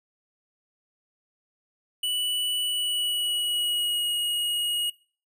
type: tone with pitch glide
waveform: square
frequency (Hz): 2960 to 2887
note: F#7 to F#7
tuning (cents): 0 to -43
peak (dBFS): -25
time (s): 2.03-4.9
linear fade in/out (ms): 5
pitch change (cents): -43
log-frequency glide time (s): 2.6-4.14
effects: noise-tail reverb RT60 0.4 s tail -21 dB re dry